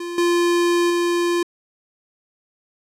square tone with level steps, 346.8 Hz, F4, 12 cents flat, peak -27 / -16 / -18 dBFS, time 0-1.43 s, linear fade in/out 5 ms, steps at 0.18 / 0.9 s, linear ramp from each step 2 ms, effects low-pass 10000 Hz 12 dB/octave

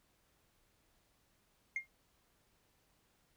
sine tone with exponential decay, 2124 Hz, C7, 25 cents sharp, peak -29 dBFS, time 1.76-1.87 s, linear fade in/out 2 ms, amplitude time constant 22 ms, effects tanh soft clip ceiling -31 dBFS + pink hiss -74 dBFS RMS until 3.36 s

